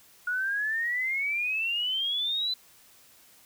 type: exponential sweep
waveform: sine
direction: up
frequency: 1442 to 4045 Hz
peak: -26 dBFS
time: 0.27-2.54 s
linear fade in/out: 5 ms
effects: white hiss -57 dBFS RMS until 3.45 s